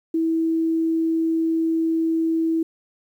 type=tone; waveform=sine; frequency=325.7 Hz; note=E4; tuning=21 cents flat; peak=-18 dBFS; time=0.14-2.63 s; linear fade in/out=5 ms; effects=9-bit